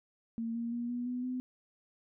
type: tone with pitch steps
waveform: sine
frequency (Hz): 228.8 / 233.5 / 238.2 / 243.1 / 248.1 / 253.1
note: A#3 / A#3 / A#3 / B3 / B3 / B3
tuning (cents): -32 / +3 / +38 / -27 / +8 / +43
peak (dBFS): -33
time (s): 0.38-1.4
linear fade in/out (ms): 0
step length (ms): 170
effects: none